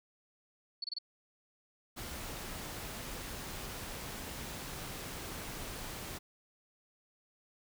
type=tone bursts; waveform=sine; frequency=4435 Hz; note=C#8; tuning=in tune; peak=-35 dBFS; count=4; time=0.82-0.986 s; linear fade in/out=5 ms; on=22 ms; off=26 ms
type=noise; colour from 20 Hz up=pink; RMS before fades=-43 dBFS; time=1.96-6.19 s; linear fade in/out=20 ms
effects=none